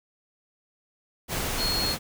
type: tone in noise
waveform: sine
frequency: 4300 Hz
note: C8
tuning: 47 cents sharp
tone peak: -26 dBFS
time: 1.57-1.96 s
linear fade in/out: 50 ms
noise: pink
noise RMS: -29 dBFS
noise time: 1.28-1.99 s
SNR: 0 dB
effects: none